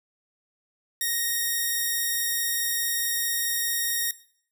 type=tone; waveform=5% pulse; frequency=1864.7 Hz; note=A#6; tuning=in tune; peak=-14 dBFS; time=1.01-4.11 s; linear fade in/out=2 ms; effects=noise-tail reverb RT60 0.6 s tail -18 dB re dry